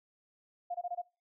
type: tone bursts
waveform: sine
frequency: 706 Hz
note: F5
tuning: 19 cents sharp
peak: -33 dBFS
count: 5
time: 0.7-1.018 s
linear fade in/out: 10 ms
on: 46 ms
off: 22 ms
effects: noise-tail reverb RT60 0.3 s tail -23 dB re dry